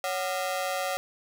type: ring-modulated tone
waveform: sawtooth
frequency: 650 Hz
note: E5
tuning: 24 cents flat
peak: -21 dBFS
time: 0.04-0.97 s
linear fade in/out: 0 ms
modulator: 92.8 Hz
effects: none